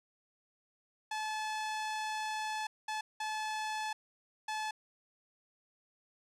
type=tone bursts at uneven times; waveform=sawtooth; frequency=863 Hz; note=A5; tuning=34 cents flat; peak=-31 dBFS; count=4; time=1.11-2.67 / 2.88-3.01 / 3.2-3.93 / 4.48-4.71 s; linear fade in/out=5 ms; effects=low-pass 8000 Hz 12 dB/octave